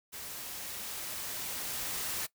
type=noise with level ramp; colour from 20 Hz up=white; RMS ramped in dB=-43 to -35 dBFS; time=0.12-2.27 s; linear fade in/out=20 ms; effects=noise-tail reverb RT60 0.1 s tail -19 dB re dry